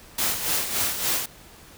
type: noise with tremolo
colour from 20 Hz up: white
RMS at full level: -23 dBFS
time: 0.18-1.26 s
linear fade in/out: 5 ms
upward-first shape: sine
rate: 3.5 Hz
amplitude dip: 60%
effects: pink hiss -48 dBFS RMS until 1.77 s